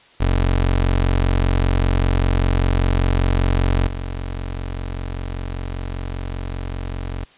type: tone with level steps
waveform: 25% pulse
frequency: 45.1 Hz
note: F#1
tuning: 44 cents flat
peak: -11 / -21 dBFS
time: 0.2-7.25 s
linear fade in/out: 10 ms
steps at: 3.87 s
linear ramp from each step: 5 ms
effects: white hiss -50 dBFS RMS until 7.37 s + resampled to 8000 Hz